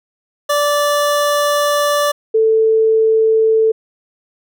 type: tone pair in turn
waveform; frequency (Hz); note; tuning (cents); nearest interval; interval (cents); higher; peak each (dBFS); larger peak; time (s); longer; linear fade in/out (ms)
25% pulse / sine; 583 / 442.7; D5 / A4; -13 / +11; perfect fourth; 476; first; -9; neither; 0.49-2.12 / 2.34-3.72; first; 10
effects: none